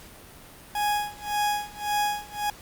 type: tone with tremolo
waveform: 40% pulse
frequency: 830.6 Hz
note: G#5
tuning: in tune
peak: -21 dBFS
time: 0.75-2.5 s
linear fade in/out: 2 ms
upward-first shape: sine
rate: 1.8 Hz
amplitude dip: 95%
effects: pink hiss -47 dBFS RMS until 2.61 s + Opus 48 kbps